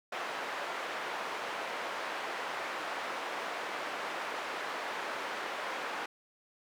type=band-pass noise; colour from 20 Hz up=white; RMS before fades=-38 dBFS; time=0.12-6.06 s; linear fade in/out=5 ms; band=450 to 1600 Hz; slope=12 dB/octave; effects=none